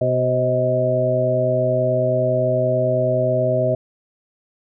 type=harmonic tone with a mistuned harmonic; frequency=126 Hz; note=B2; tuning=35 cents sharp; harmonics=1 / 2 / 3 / 4 / 5; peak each=-22 / -28 / -26 / -24 / -18 dBFS; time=0.01-3.75 s; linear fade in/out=5 ms; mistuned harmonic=4; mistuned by=+56 cents; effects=none